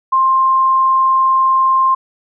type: tone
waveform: sine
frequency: 1055 Hz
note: C6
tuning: 14 cents sharp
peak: -9 dBFS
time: 0.12-1.95 s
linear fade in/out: 10 ms
effects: none